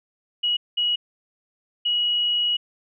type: tone bursts at uneven times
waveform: sine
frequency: 2910 Hz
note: F#7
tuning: 29 cents flat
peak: -19 dBFS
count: 3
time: 0.43-0.57 / 0.77-0.96 / 1.85-2.57 s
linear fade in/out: 10 ms
effects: none